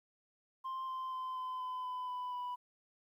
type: tone with pitch steps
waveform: sine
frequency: 1049 / 1040 / 1031 / 1022.1 / 1013.3 / 1004.5 / 995.9 / 987.3 Hz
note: C6 / C6 / C6 / C6 / B5 / B5 / B5 / B5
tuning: +4 / -11 / -26 / -41 / +44 / +29 / +14 / -1 cents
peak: -35 dBFS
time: 0.64-2.56 s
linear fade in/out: 20 ms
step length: 240 ms
effects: tanh soft clip ceiling -37 dBFS + 12-bit